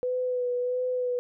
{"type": "tone with vibrato", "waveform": "sine", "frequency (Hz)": 497.8, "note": "B4", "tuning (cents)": 14, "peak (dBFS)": -25, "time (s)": [0.03, 1.19], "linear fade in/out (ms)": 0, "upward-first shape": "sine", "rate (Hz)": 1.5, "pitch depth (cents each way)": 24, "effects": []}